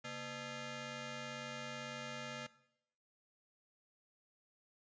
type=ring-modulated tone; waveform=10% pulse; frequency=370 Hz; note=F#4; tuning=in tune; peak=-32 dBFS; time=0.04-2.47 s; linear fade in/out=10 ms; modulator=974 Hz; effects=noise-tail reverb RT60 0.8 s tail -19 dB re dry + resampled to 16000 Hz